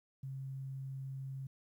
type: tone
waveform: sine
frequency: 134.3 Hz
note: C3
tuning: 46 cents sharp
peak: -40 dBFS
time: 0.23-1.47 s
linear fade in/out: 5 ms
effects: 12-bit